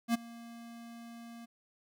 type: tone with ADSR envelope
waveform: square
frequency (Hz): 233.1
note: A#3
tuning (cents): 0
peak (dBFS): -25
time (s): 0.08-1.46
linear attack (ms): 63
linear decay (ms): 15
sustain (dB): -22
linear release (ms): 16
effects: none